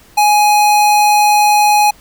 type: tone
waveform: square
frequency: 835 Hz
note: G#5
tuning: 9 cents sharp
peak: -8 dBFS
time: 0.17-1.91 s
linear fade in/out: 10 ms
effects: pink hiss -45 dBFS RMS until 2 s